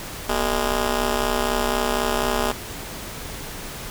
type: ring-modulated tone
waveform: 10% pulse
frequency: 210 Hz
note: G#3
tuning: 19 cents sharp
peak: -9 dBFS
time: 0.29-2.52 s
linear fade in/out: 5 ms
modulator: 178 Hz
effects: pink hiss -34 dBFS RMS until 3.9 s